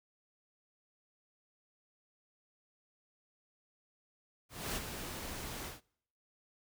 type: noise with ADSR envelope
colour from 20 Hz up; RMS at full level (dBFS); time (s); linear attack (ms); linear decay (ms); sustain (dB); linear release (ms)
pink; -36; 4.49-5.81; 270; 35; -7; 150
effects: noise-tail reverb RT60 0.7 s tail -26 dB re dry